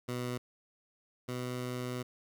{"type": "tone pair in turn", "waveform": "15% pulse", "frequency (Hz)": [123.47, 124.83], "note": ["B2", "B2"], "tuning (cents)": [0, 19], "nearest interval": "unison", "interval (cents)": 19, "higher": "second", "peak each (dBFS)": [-28, -29], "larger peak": "first", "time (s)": [[0.08, 0.38], [1.28, 2.03]], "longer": "second", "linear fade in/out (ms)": 10, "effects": []}